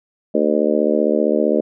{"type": "harmonic tone", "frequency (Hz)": 75.4, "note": "D2", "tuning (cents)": 46, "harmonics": [3, 4, 5, 6, 7, 8], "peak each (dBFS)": [-21, -21, -21, -21, -21, -21], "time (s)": [0.34, 1.61], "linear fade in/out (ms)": 10, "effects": []}